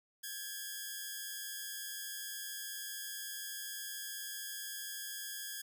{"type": "tone pair together", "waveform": "5% pulse", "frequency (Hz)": [1606.9, 1700], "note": ["G6", "G#6"], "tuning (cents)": [42, 40], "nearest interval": "minor second", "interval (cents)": 98, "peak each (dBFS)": [-33, -33], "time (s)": [0.23, 5.62], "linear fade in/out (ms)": 10, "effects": []}